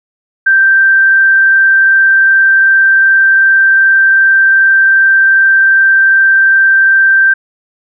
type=tone with frequency modulation; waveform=sine; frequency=1568 Hz; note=G6; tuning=in tune; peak=-4 dBFS; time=0.46-7.34 s; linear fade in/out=10 ms; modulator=22.6 Hz; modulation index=0.22; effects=none